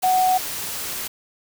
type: tone in noise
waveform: sine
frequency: 742 Hz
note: F#5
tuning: 5 cents sharp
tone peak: -15 dBFS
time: 0.03-0.38 s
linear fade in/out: 10 ms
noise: white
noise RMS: -29 dBFS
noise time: 0.02-1.08 s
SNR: +11 dB
effects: none